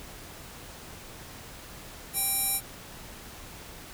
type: tone with band-pass filter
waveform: square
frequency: 784 Hz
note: G5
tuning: in tune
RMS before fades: -28 dBFS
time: 2.13-2.61 s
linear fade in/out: 50 ms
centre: 11000 Hz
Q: 3.9
effects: pink hiss -45 dBFS RMS until 3.93 s